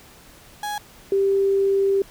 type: tone pair in turn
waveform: 35% pulse / sine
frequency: 832 / 392.7 Hz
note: G#5 / G4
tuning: +3 / +3 cents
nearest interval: octave + minor second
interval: 1300 cents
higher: first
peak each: -24 / -16 dBFS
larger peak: second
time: 0.63-0.78 / 1.12-2.02 s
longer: second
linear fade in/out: 2 ms
effects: pink hiss -48 dBFS RMS until 2.1 s